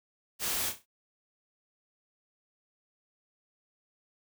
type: noise with echo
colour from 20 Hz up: white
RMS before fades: -32 dBFS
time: 0.39-0.73 s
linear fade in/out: 50 ms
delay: 33 ms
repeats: 4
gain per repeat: -9 dB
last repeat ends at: 0.862 s
effects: none